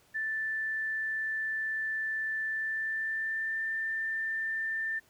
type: tone with pitch glide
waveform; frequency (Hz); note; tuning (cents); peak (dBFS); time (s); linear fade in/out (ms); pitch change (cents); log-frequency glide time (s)
sine; 1762 to 1786.6; A6 to A6; +2 to +26; -30; 0.14-5; 20; +24; 2.46-3.64
effects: pink hiss -64 dBFS RMS until 5.09 s + high-pass 60 Hz 12 dB/octave

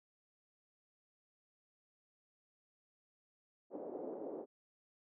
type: band-pass noise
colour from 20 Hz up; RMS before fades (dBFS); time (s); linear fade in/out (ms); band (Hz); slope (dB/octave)
pink; -45; 3.7-4.46; 50; 330 to 580; 24
effects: none

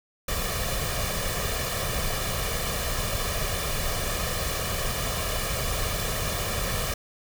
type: noise with comb filter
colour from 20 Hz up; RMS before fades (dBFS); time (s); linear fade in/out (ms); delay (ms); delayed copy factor
pink; -28; 0.28-6.94; 5; 1.7; +0.65
effects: none

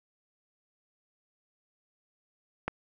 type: click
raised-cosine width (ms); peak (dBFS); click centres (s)
0.5; -15; 2.68
effects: none

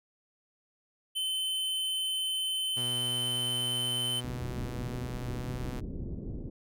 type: tone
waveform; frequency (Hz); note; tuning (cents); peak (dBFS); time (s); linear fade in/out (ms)
square; 3062; G7; -41; -30; 1.15-4.21; 20
type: tone with pitch glide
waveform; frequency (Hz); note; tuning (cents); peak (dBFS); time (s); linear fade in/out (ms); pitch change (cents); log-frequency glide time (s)
sawtooth; 123.47 to 124.98; B2 to B2; 0 to +21; -33; 2.76-5.81; 20; +21; 5.32-5.41
type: low-pass noise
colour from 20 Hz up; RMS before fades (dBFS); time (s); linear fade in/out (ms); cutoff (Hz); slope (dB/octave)
pink; -38; 4.24-6.5; 5; 380; 24
effects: none

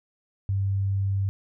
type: tone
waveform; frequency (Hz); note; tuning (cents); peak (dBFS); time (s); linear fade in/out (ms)
sine; 98; G2; 0; -22; 0.49-1.29; 0
effects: none

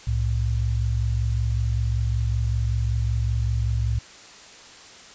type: tone pair together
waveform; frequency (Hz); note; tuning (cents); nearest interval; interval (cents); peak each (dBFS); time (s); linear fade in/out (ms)
sine; 65.42 / 110.7; C2 / A2; 0 / +11; major sixth; 911; -23; 0.07-3.99; 5
effects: white hiss -45 dBFS RMS until 5.14 s + resampled to 16000 Hz

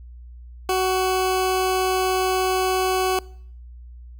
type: tone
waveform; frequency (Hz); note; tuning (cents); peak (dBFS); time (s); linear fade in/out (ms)
20% pulse; 373.6; F#4; +17; -14; 0.69-3.19; 2
effects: noise-tail reverb RT60 0.6 s tail -23 dB re dry + added 60 Hz sine -38 dBFS peak until 4.19 s

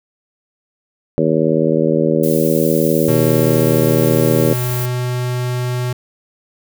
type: harmonic tone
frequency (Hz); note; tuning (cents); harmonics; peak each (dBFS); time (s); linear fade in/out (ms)
79.5; D#2; +38; 2 / 3 / 4 / 5 / 6 / 7; -19 / -19 / -19 / -19 / -19 / -19; 1.18-4.53; 0
type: noise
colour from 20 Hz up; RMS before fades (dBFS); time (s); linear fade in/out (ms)
violet; -26; 2.23-4.86; 5
type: tone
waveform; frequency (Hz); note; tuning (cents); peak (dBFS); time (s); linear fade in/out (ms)
square; 124.2; B2; +10; -18; 3.08-5.93; 5
effects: none

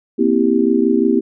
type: chord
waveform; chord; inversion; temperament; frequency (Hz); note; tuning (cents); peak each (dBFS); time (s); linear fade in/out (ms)
sine; C dominant seventh; third; just; 235.5 / 261.6 / 327 / 392.4; Bb3 / C4 / E4 / G4; +18 / 0 / -14 / +2; -17; 0.18-1.21; 20
effects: none

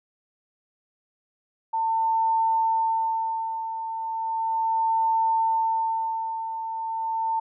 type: tone with tremolo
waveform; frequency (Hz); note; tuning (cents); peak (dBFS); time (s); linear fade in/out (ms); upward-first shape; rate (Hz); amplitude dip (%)
sine; 898; A5; +35; -19; 1.73-7.4; 10; sine; 0.36; 65
effects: none

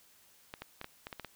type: clicks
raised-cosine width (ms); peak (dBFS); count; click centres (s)
0.3; -25; 8; 0.539 / 0.62 / 0.814 / 0.844 / 1.069 / 1.128 / 1.197 / 1.247
effects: white hiss -63 dBFS RMS until 1.35 s

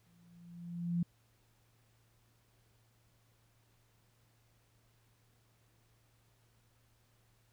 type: tone with exponential growth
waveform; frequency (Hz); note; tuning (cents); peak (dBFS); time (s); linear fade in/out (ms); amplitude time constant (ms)
sine; 172.3; F3; -23; -28; 0.06-1.03; 5; 210
effects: added 114 Hz sine -70 dBFS peak until 7.52 s + pink hiss -73 dBFS RMS until 7.52 s

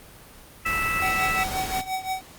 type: harmonic tone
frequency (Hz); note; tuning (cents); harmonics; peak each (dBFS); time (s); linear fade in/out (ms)
657; E5; -6; 2 / 3 / 4; -27 / -27 / -27; 0.65-1.44; 10
type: noise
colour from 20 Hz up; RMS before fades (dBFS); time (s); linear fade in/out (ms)
pink; -32; 0.66-1.81; 2
type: tone with tremolo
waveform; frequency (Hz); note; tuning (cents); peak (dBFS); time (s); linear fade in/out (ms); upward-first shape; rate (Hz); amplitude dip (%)
square; 756; F#5; +37; -24; 1.02-2.21; 2; triangle; 5.7; 90
effects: pink hiss -47 dBFS RMS until 2.38 s + Opus 32 kbps

